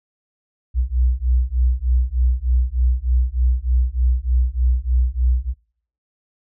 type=beating tone pair; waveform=sine; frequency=60.4 / 63.7 Hz; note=B1 / C2; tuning=-38 / -46 cents; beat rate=3.3 Hz; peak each=-18 dBFS; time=0.74-5.54 s; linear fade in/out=50 ms; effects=noise-tail reverb RT60 0.6 s tail -25 dB re dry